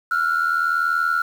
sine tone pair together, 1354.5 / 1435 Hz, E6 / F6, +47 / +47 cents, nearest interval minor second, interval 100 cents, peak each -19 dBFS, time 0.11-1.22 s, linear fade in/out 5 ms, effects tanh soft clip ceiling -13 dBFS + 7-bit

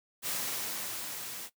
white noise with level ramp, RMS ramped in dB -33 to -42 dBFS, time 0.22-1.5 s, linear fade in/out 50 ms, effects noise-tail reverb RT60 0.1 s tail -17 dB re dry + high-pass 100 Hz 12 dB/octave

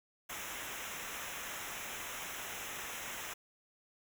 pink noise with comb filter, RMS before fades -43 dBFS, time 0.29-3.34 s, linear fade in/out 10 ms, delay 0.22 ms, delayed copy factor -0.85, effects none

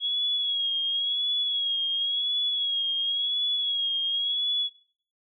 sine tone with vibrato, 3322 Hz, G#7, in tune, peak -24 dBFS, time 0-4.7 s, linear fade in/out 50 ms, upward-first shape sine, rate 0.94 Hz, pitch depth 48 cents each way, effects noise-tail reverb RT60 0.5 s tail -19 dB re dry

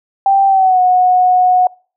sine tone with pitch glide, 784 to 731.5 Hz, G5 to F#5, 0 to -20 cents, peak -7 dBFS, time 0.26-1.67 s, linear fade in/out 2 ms, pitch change -120 cents, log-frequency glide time 0.47-0.8 s, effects noise-tail reverb RT60 0.4 s tail -25 dB re dry

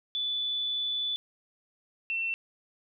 sine tone pair in turn, 3476 / 2696 Hz, A7 / E7, -22 / +38 cents, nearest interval major third, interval 440 cents, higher first, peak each -28 dBFS, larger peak neither, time 0.15-1.16 / 2.1-2.34 s, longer first, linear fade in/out 0 ms, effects none

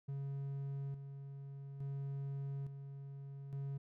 triangle tone with tremolo, 138.59 Hz, C#3, in tune, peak -37 dBFS, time 0.08-3.78 s, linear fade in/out 10 ms, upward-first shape square, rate 0.58 Hz, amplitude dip 55%, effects none

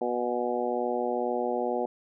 harmonic tone with a mistuned harmonic, 122.2 Hz, B2, 18 cents flat, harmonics 2 / 3 / 4 / 5 / 6 / 7, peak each -35 / -32 / -31 / -34 / -33 / -36 dBFS, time 0.01-1.86 s, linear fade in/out 5 ms, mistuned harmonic 7, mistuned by -31 cents, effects none

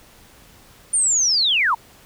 sine linear sweep, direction down, 9160 to 830 Hz, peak -15 dBFS, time 0.93-1.75 s, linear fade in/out 10 ms, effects pink hiss -49 dBFS RMS until 2.05 s

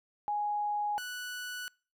sine / sawtooth tone pair in turn, 830.6 / 1480 Hz, G#5 / F#6, 0 / 0 cents, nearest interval minor seventh, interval 1000 cents, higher second, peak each -29 / -34 dBFS, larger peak first, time 0.28-0.98 / 0.98-1.68 s, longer neither, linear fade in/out 0 ms, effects noise-tail reverb RT60 0.4 s tail -26 dB re dry

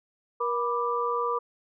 sine tone cluster, 475.6 / 986 / 1179 Hz, A#4 / B5 / D6, +35 / -3 / +6 cents, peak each -29 / -31 / -28 dBFS, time 0.4-1.39 s, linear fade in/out 10 ms, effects none

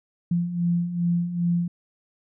sine beating tone pair, 171 / 173.5 Hz, F3 / F3, -36 / -11 cents, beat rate 2.5 Hz, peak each -28 / -22 dBFS, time 0.31-1.68 s, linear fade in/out 5 ms, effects none

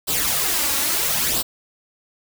white noise with flanger, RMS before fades -21 dBFS, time 0.07-1.43 s, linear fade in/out 20 ms, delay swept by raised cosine 0.23 to 3.63 ms, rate 0.75 Hz, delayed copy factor +0.6, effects none

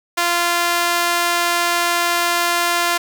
sawtooth tone with high-pass filter, 346.1 Hz, F4, 16 cents flat, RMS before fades -18 dBFS, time 0.17-2.98 s, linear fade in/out 10 ms, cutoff 920 Hz, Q 0.85, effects none

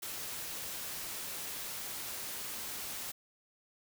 white noise, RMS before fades -41 dBFS, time 0.02-3.12 s, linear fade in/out 10 ms, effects none

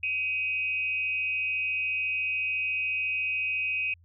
sine tone with amplitude modulation, 2522 Hz, D#7, 23 cents sharp, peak -23 dBFS, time 0.03-3.94 s, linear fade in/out 5 ms, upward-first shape sine, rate 234 Hz, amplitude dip 70%, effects added 85 Hz sine -55 dBFS peak until 4.04 s

